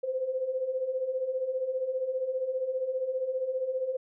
sine beating tone pair, 506 / 521 Hz, B4 / C5, +42 / -7 cents, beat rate 15 Hz, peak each -35 / -29 dBFS, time 0.03-3.97 s, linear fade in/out 10 ms, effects none

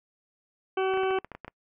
harmonic tone, 380 Hz, F#4, 46 cents sharp, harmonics 1 / 2 / 3 / 4 / 6 / 7 / 8, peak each -25 / -31 / -35 / -37 / -41 / -42 / -43 dBFS, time 0.77-1.19 s, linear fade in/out 5 ms
clicks, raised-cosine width 0.5 ms, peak -24 dBFS, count 10, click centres 0.938 / 0.974 / 1.034 / 1.108 / 1.187 / 1.246 / 1.317 / 1.35 / 1.447 / 1.48 s
effects noise-tail reverb RT60 0.1 s tail -26 dB re dry

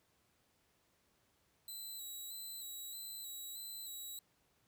5% pulse tone with vibrato, 3951 Hz, B7, in tune, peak -38 dBFS, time 1.68-4.19 s, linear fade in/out 2 ms, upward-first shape square, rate 1.6 Hz, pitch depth 32 cents each way, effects pink hiss -75 dBFS RMS until 4.67 s + high-pass 60 Hz 12 dB/octave

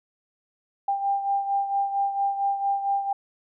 sine beating tone pair, 794 / 798.4 Hz, G5 / G5, +22 / +32 cents, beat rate 4.4 Hz, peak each -23 / -30 dBFS, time 0.88-3.13 s, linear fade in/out 5 ms, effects none

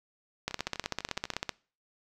two click trains, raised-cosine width 0.2 ms, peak -13 / -22 dBFS, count 17 / 11, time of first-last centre 0.48-1.493 / 0.51-1.336 s, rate 15.8 / 12.1 Hz, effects noise-tail reverb RT60 0.4 s tail -23 dB re dry

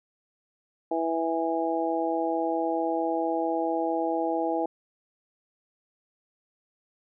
harmonic tone, 164.5 Hz, E3, 3 cents flat, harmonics 2 / 3 / 4 / 5, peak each -29 / -31 / -30 / -30 dBFS, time 0.91-4.66 s, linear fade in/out 5 ms, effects none

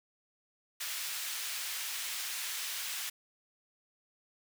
pink high-pass noise, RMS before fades -38 dBFS, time 0.8-3.1 s, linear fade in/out 10 ms, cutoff 2100 Hz, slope 12 dB/octave, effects none

